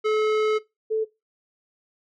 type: tone pair in turn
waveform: square / sine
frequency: 430.8 / 438.8 Hz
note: A4 / A4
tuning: -37 / -5 cents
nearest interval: unison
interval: 32 cents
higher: second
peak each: -20 dBFS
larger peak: neither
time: 0.04-0.59 / 0.9-1.05 s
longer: first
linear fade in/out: 20 ms
effects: noise-tail reverb RT60 0.2 s tail -18 dB re dry + low-pass 3000 Hz 12 dB/octave